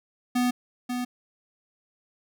square tone with echo, 247.2 Hz, B3, 2 cents sharp, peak -22 dBFS, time 0.35-0.51 s, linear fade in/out 10 ms, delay 540 ms, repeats 1, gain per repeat -6 dB, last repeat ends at 1.05 s, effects none

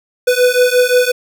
square beating tone pair, 493.9 / 499.6 Hz, B4 / B4, 0 / +20 cents, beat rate 5.7 Hz, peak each -13 dBFS, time 0.27-1.12 s, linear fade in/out 10 ms, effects none

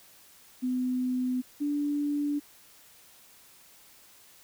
sine tone pair in turn, 252.8 / 290.8 Hz, B3 / D4, +41 / -17 cents, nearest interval major second, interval 242 cents, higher second, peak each -26 dBFS, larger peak neither, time 0.62-1.42 / 1.6-2.4 s, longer neither, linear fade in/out 20 ms, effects white hiss -56 dBFS RMS until 4.43 s

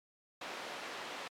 pink band-pass noise, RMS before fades -44 dBFS, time 0.41-1.28 s, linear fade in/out 5 ms, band 470 to 4000 Hz, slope 12 dB/octave, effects MP3 96 kbps

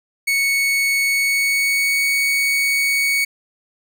40% pulse tone with pitch glide, 2217 to 2232 Hz, C#7 to C#7, 0 to +11 cents, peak -15 dBFS, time 0.27-3.25 s, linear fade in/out 10 ms, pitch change +11 cents, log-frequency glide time 1.03-2.08 s, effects none

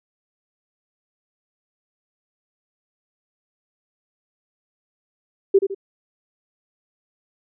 sine tone with echo, 392 Hz, G4, in tune, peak -9 dBFS, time 5.54-5.59 s, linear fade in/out 10 ms, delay 79 ms, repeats 2, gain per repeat -8 dB, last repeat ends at 5.748 s, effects none

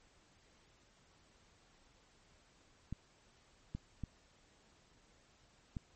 clicks, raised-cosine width 5 ms, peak -28 dBFS, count 4, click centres 2.926 / 3.75 / 4.037 / 5.768 s, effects pink hiss -68 dBFS RMS until 5.95 s + MP3 32 kbps

